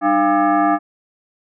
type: tone with frequency modulation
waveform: sine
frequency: 196 Hz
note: G3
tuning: in tune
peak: -12 dBFS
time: 0.01-0.79 s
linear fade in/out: 50 ms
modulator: 499 Hz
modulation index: 2.2
effects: none